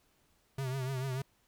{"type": "tone with vibrato", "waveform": "square", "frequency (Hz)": 131.8, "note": "C3", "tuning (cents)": 13, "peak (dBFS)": -34, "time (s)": [0.58, 1.22], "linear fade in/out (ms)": 5, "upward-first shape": "triangle", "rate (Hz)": 6.8, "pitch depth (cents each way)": 84, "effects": ["pink hiss -71 dBFS RMS until 1.47 s"]}